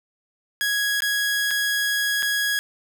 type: tone with dropouts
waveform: sawtooth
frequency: 1661.2 Hz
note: G#6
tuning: in tune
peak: -17 dBFS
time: 0.61-2.59 s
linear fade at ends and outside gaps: 0 ms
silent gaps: 1.005-1.021 / 1.508-1.512 / 2.224-2.229 s
effects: none